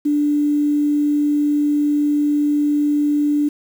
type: tone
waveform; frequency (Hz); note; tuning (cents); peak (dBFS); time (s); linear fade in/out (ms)
sine; 293.7; D4; 0; -14; 0.05-3.49; 10
effects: 7-bit